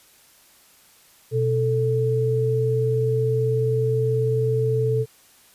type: tone pair together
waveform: sine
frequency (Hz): 123.8 / 440.7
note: B2 / A4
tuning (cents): +5 / +3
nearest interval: octave + minor seventh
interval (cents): 2198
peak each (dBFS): -21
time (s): 1.31-5.06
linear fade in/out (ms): 50
effects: white hiss -54 dBFS RMS until 5.54 s + resampled to 32000 Hz